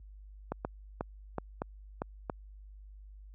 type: clicks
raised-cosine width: 1 ms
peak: -19 dBFS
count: 7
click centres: 0.52 / 0.649 / 1.009 / 1.383 / 1.619 / 2.019 / 2.298 s
effects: added 50 Hz sine -43 dBFS peak until 3.34 s + high-pass 60 Hz 12 dB/octave